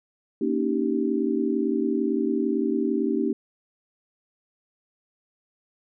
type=chord; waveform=sine; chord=Eb dominant seventh; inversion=second; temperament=just; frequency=233.3 / 280 / 311.1 / 388.9 Hz; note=Bb3 / Db4 / Eb4 / G4; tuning=+2 / +18 / 0 / -14 cents; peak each=-27 dBFS; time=0.41-3.33 s; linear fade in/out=5 ms; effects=none